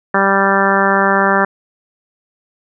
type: harmonic tone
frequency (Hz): 196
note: G3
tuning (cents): 0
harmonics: 1 / 2 / 3 / 4 / 5 / 6 / 7 / 8 / 9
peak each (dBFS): -19 / -19 / -19 / -19 / -19 / -19 / -19 / -19 / -19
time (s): 0.14-1.45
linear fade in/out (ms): 5
effects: none